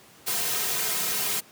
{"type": "noise with comb filter", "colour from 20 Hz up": "white", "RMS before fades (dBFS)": -27, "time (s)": [0.26, 1.41], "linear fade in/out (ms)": 20, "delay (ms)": 3.5, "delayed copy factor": -1, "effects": ["pink hiss -52 dBFS RMS until 1.51 s", "high-pass 150 Hz 12 dB/octave"]}